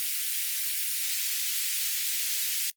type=high-pass noise; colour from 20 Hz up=white; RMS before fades=-29 dBFS; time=0-2.7 s; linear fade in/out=0 ms; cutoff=2000 Hz; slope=24 dB/octave; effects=noise-tail reverb RT60 0.1 s tail -24 dB re dry + Opus 24 kbps